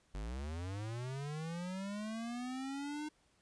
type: linear sweep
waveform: square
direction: up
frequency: 45.88 to 306.4 Hz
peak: -40 dBFS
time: 0.14-3.09 s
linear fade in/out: 10 ms
effects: pink hiss -72 dBFS RMS until 3.41 s + resampled to 22050 Hz